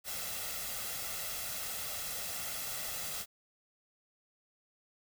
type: noise with comb filter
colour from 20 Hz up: white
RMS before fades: -39 dBFS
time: 0.04-3.26 s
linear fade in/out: 50 ms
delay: 1.5 ms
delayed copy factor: +0.6
effects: none